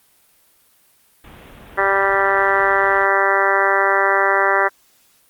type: low-pass noise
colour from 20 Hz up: pink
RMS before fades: -41 dBFS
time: 1.24-3.05 s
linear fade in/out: 2 ms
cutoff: 3500 Hz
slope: 48 dB/octave
type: harmonic tone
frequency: 196 Hz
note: G3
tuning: in tune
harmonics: 2 / 3 / 4 / 5 / 6 / 7 / 8 / 9 / 10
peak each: -22 / -22 / -22 / -22 / -22 / -22 / -22 / -22 / -22 dBFS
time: 1.77-4.69 s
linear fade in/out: 20 ms
effects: white hiss -56 dBFS RMS until 5.29 s + Opus 32 kbps